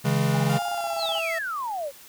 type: chord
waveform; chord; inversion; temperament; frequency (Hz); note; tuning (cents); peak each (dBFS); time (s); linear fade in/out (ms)
square; C# minor; none; equal with one note detuned; 138.59 / 161.89 / 207.7; C#3 / E3 / G#3; 0 / -31 / 0; -24 / -26 / -28; 0.04-0.59; 20
type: tone with tremolo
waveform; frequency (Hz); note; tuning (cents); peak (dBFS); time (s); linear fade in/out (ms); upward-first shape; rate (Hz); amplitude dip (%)
sine; 812; G#5; -39; -28; 0.34-1.21; 10; square; 16; 80
type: tone with pitch glide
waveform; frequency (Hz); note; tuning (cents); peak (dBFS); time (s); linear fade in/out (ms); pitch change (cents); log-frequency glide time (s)
35% pulse; 701 to 657.8; F5 to E5; +6 to -4; -26; 0.49-1.39; 10; -110; 0.71-1.06
type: exponential sweep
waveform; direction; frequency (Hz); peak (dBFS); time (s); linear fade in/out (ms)
sine; down; 4647 to 527; -27; 0.97-1.92; 50
effects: white hiss -48 dBFS RMS until 2.08 s